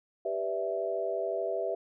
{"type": "chord", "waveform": "sine", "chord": "E minor seventh", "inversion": "first", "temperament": "equal", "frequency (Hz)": [392, 493.9, 587.3, 659.3], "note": ["G4", "B4", "D5", "E5"], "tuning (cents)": [0, 0, 0, 0], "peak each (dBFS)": [-35, -36, -38, -32], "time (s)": [0.25, 1.75], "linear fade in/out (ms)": 5, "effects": []}